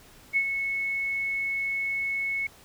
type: tone with ADSR envelope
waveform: sine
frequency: 2199 Hz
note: C#7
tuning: 14 cents flat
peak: -19 dBFS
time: 0.33-2.47 s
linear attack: 35 ms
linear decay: 68 ms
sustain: -7 dB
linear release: 5 ms
effects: pink hiss -53 dBFS RMS until 2.64 s